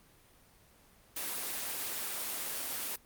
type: high-pass noise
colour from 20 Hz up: white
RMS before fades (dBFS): -37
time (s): 1.16-2.96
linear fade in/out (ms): 5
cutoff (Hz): 220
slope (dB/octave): 12
effects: pink hiss -62 dBFS RMS until 3.05 s + Opus 24 kbps